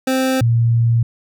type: tone pair in turn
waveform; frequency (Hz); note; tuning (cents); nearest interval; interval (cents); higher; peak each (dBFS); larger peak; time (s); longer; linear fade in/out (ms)
25% pulse / sine; 261.6 / 116.53; C4 / A#2; 0 / 0; octave + major second; 1400; first; -11 / -11; neither; 0.07-0.41 / 0.41-1.03; second; 5
effects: none